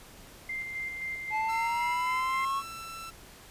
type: tone with tremolo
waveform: sine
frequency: 2093 Hz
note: C7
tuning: in tune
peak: -32 dBFS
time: 0.49-2.45 s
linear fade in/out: 5 ms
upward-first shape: square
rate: 3.8 Hz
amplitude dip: 35%
type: linear sweep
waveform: triangle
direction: up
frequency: 857 to 1108.7 Hz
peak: -26 dBFS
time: 1.3-2.63 s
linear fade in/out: 50 ms
type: tone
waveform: sawtooth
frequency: 1335 Hz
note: E6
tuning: 22 cents sharp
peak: -36 dBFS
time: 1.48-3.11 s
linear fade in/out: 20 ms
effects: pink hiss -51 dBFS RMS until 3.5 s + resampled to 32000 Hz